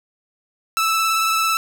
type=tone with vibrato; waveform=sawtooth; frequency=1316 Hz; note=E6; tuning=3 cents flat; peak=-13 dBFS; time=0.77-1.57 s; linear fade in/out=0 ms; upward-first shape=triangle; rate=18 Hz; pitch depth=21 cents each way; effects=none